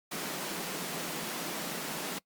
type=high-pass noise; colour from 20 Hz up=pink; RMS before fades=-37 dBFS; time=0.11-2.19 s; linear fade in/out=10 ms; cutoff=150 Hz; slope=96 dB/octave; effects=noise-tail reverb RT60 0.1 s tail -23 dB re dry + Opus 48 kbps